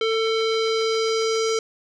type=tone with low-pass filter sweep; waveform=square; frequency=446.3 Hz; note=A4; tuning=25 cents sharp; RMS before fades=-22 dBFS; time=0.01-1.59 s; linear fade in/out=2 ms; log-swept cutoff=3500 to 5900 Hz; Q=2.7; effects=none